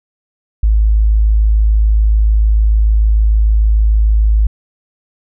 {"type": "tone", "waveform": "sine", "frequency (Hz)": 53.4, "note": "G#1", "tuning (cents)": 49, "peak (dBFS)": -7, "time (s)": [0.63, 4.47], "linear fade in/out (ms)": 5, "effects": []}